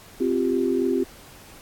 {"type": "chord", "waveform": "sine", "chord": "C suspended fourth", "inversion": "none", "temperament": "just", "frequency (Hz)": [261.6, 348.8, 392.4], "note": ["C4", "F4", "G4"], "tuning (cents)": [0, -2, 2], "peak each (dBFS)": [-24, -24, -24], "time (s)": [0.2, 1.04], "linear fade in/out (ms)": 10, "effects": ["pink hiss -47 dBFS RMS until 1.61 s", "AAC 64 kbps"]}